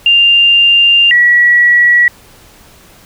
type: tone pair in turn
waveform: sine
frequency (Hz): 2794 / 1931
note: F7 / B6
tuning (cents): 0 / -39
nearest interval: tritone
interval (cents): 639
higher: first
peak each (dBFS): -4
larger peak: neither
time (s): 0.06-1.11 / 1.11-2.08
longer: first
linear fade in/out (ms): 2
effects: pink hiss -41 dBFS RMS until 3.05 s